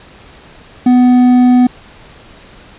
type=tone with hard clipping; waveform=triangle; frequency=248.7 Hz; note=B3; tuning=12 cents sharp; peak=-6 dBFS; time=0.86-1.67 s; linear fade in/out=5 ms; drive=9 dB; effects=pink hiss -39 dBFS RMS until 2.78 s + resampled to 8000 Hz